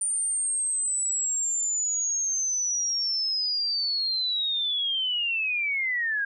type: linear sweep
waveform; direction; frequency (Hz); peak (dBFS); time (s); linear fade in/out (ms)
sine; down; 9120 to 1600; -24; 0.01-6.25; 5
effects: none